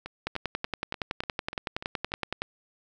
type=two click trains; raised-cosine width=0.3 ms; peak=-21 / -13 dBFS; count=8 / 24; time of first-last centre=0.06-2.119 / 0.27-2.42 s; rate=3.4 / 10.7 Hz; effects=none